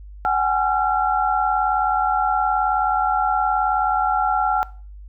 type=tone cluster; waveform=sine; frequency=753 / 832 / 1367 Hz; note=F#5 / G#5 / F6; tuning=+30 / +3 / -37 cents; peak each=-21 dBFS; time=0.25-4.63 s; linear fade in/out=0 ms; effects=noise-tail reverb RT60 0.4 s tail -21 dB re dry + added 50 Hz sine -36 dBFS peak until 5.08 s